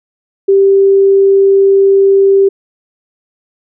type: tone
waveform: sine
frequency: 392 Hz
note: G4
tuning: in tune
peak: -4 dBFS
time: 0.48-2.49 s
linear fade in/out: 10 ms
effects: none